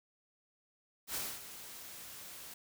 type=noise with ADSR envelope; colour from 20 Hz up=white; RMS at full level=-37 dBFS; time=1.07-2.54 s; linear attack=78 ms; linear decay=250 ms; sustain=-12 dB; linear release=5 ms; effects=none